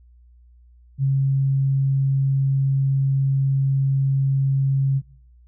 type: tone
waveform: sine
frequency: 136.1 Hz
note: C#3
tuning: 31 cents flat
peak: -16 dBFS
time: 0.98-5.02 s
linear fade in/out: 50 ms
effects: noise-tail reverb RT60 0.7 s tail -24 dB re dry + added 60 Hz sine -48 dBFS peak until 5.47 s